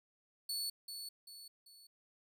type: tone with echo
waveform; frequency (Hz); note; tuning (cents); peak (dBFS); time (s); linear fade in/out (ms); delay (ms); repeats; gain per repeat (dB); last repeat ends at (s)
sawtooth; 4435; C#8; 0; -34; 0.49-0.7; 5; 390; 3; -7; 1.87
effects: none